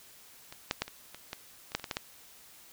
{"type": "clicks", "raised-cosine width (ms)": 0.2, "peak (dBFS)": [-26, -11, -12, -25, -26, -19, -29, -11, -28, -20, -15, -14], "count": 12, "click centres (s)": [0.525, 0.711, 0.82, 0.88, 1.146, 1.331, 1.719, 1.75, 1.797, 1.842, 1.912, 1.969], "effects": ["white hiss -55 dBFS RMS until 2.72 s"]}